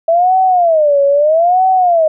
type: tone with vibrato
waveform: sine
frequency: 650 Hz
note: E5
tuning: 24 cents flat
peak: -7 dBFS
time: 0.08-2.08 s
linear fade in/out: 5 ms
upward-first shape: sine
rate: 0.78 Hz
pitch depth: 260 cents each way
effects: none